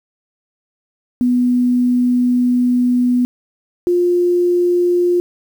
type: tone pair in turn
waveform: sine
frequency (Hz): 246.9 / 353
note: B3 / F4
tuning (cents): 0 / +19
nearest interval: tritone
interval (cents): 619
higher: second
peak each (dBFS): -11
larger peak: neither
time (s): 1.21-3.25 / 3.87-5.2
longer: first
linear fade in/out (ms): 0
effects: 7-bit